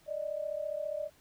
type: tone pair together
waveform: sine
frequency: 585.2 / 620 Hz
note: D5 / D#5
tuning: -6 / -6 cents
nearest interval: minor second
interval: 100 cents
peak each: -36 / -36 dBFS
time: 0.06-1.1 s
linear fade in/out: 50 ms
effects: pink hiss -64 dBFS RMS until 1.2 s